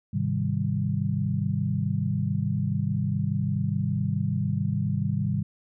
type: chord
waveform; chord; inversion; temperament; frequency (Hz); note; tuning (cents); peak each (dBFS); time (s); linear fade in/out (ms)
sine; Ab major seventh; none; equal; 103.83 / 130.81 / 155.56 / 196; Ab2 / C3 / Eb3 / G3; 0 / 0 / 0 / 0; -29; 0.13-5.43; 10
effects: none